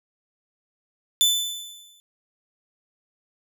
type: tone with exponential decay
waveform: sawtooth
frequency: 3511 Hz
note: A7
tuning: 4 cents flat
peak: -11 dBFS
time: 1.21-2 s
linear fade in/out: 0 ms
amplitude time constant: 170 ms
effects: none